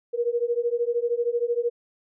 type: beating tone pair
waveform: sine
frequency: 469.2 / 482.2 Hz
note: A#4 / B4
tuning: +11 / -41 cents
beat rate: 13 Hz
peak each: -25 dBFS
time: 0.13-1.7 s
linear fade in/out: 20 ms
effects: none